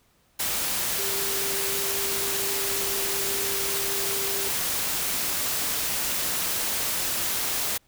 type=tone in noise; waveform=sine; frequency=394.9 Hz; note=G4; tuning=13 cents sharp; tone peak=-34 dBFS; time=0.98-4.49 s; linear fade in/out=10 ms; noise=white; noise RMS=-27 dBFS; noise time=0.39-7.78 s; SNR=-10 dB; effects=pink hiss -64 dBFS RMS until 7.87 s